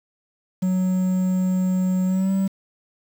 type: tone with pitch glide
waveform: triangle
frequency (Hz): 184.9 to 192.97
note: F#3 to G3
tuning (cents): -1 to -27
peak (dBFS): -16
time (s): 0.62-2.48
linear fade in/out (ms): 10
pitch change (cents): +74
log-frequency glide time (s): 2.06-2.31
effects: 7-bit